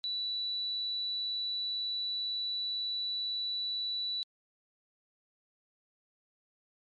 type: tone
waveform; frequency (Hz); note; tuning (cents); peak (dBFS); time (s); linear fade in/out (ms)
sine; 3951; B7; 0; -29; 0.04-4.23; 0
effects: tanh soft clip ceiling -31 dBFS + MP3 48 kbps